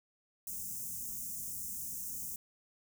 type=band-stop noise; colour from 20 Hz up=white; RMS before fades=-41 dBFS; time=0.47-2.36 s; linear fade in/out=2 ms; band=250 to 6100 Hz; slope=48 dB/octave; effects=none